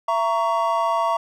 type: chord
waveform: triangle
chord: A# diminished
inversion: second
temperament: just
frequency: 671.3 / 932.3 / 1118.8 Hz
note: E5 / A#5 / C#6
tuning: +31 / 0 / +16 cents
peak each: -21 dBFS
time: 0.08-1.17 s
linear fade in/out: 5 ms
effects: none